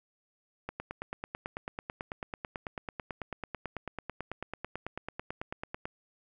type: click train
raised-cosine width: 0.5 ms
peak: -21 dBFS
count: 48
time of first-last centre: 0.69-5.855 s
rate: 9.1 Hz
effects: none